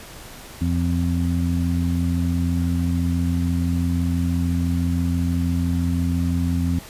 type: harmonic tone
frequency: 86 Hz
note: F2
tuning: 26 cents flat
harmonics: 1 / 2 / 3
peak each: -21 / -24 / -24 dBFS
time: 0.61-6.79 s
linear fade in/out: 5 ms
effects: pink hiss -40 dBFS RMS until 6.89 s + resampled to 32000 Hz